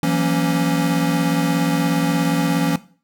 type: chord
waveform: square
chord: F# dominant seventh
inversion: third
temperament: equal with one note detuned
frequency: 168.08 / 185 / 233.1 / 277.2 Hz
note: E3 / F#3 / A#3 / C#4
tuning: +34 / 0 / 0 / 0 cents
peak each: -21 / -26 / -26 / -21 dBFS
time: 0.03-2.76 s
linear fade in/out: 2 ms
effects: noise-tail reverb RT60 0.4 s tail -17 dB re dry